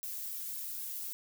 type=noise with flanger; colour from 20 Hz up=violet; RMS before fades=-40 dBFS; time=0.03-1.13 s; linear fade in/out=0 ms; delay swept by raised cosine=1.8 to 2.42 ms; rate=3.8 Hz; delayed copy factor=+0.8; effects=none